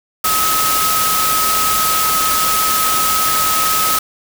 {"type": "tone in noise", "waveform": "sine", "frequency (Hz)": 1277, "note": "D#6", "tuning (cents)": 45, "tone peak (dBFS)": -16, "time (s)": [0.24, 3.99], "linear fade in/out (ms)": 5, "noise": "white", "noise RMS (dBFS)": -17, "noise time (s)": [0.24, 3.99], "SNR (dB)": -2, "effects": []}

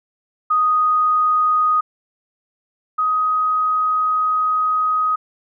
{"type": "tone pair in turn", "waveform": "sine", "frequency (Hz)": [1244.5, 1256.1], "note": ["D#6", "D#6"], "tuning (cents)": [0, 16], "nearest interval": "unison", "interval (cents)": 16, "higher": "second", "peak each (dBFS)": [-13, -15], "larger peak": "first", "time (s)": [[0.5, 1.81], [2.98, 5.16]], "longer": "second", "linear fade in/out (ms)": 10, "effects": []}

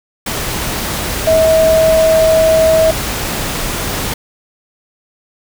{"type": "tone in noise", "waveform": "sine", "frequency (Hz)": 642, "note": "E5", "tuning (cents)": -46, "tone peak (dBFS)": -7, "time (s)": [1.27, 2.91], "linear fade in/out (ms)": 5, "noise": "pink", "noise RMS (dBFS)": -19, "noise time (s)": [0.26, 4.14], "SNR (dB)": 9, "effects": []}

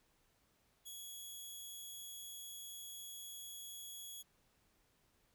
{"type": "tone", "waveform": "10% pulse", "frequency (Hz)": 3349, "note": "G#7", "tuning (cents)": 14, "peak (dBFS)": -40, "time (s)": [0.85, 4.23], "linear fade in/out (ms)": 20, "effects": ["pink hiss -75 dBFS RMS until 5.34 s"]}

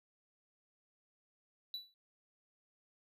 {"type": "tone with exponential decay", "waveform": "triangle", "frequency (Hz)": 3951, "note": "B7", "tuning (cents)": 0, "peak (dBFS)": -35, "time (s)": [1.74, 1.94], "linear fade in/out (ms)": 1, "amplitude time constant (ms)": 43, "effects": []}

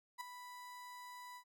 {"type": "tone with ADSR envelope", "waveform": "35% pulse", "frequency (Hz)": 987.8, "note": "B5", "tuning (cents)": 0, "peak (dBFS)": -38, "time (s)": [0.18, 1.44], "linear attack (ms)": 28, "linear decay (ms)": 7, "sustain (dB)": -10, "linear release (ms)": 78, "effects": []}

